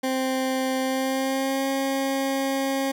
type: tone with pitch glide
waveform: 20% pulse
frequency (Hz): 261.6 to 270.7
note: C4 to C#4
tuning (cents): 0 to -41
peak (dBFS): -18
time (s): 0.03-2.92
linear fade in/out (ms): 10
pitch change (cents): +59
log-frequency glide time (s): 0.81-1.67
effects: none